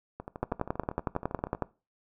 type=two click trains; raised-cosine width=1 ms; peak=-14 / -24 dBFS; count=14 / 18; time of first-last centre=0.43-1.623 / 0.2-1.549 s; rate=10.9 / 12.6 Hz; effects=noise-tail reverb RT60 0.3 s tail -20 dB re dry